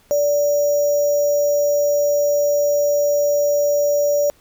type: tone with sample-and-hold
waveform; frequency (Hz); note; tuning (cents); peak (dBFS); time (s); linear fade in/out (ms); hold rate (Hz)
sine; 580; D5; -22; -14; 0.11-4.3; 0; 6300
effects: pink hiss -55 dBFS RMS until 4.4 s